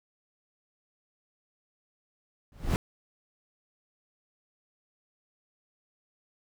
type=noise with exponential growth; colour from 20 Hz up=brown; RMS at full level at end=-18 dBFS; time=2.52-2.76 s; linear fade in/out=1 ms; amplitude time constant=52 ms; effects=none